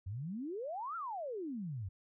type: exponential two-way sweep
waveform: sine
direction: up then down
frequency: 87.6 to 1399 to 87.6 Hz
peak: -38 dBFS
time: 0.06-1.89 s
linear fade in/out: 10 ms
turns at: 0.96 s
effects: none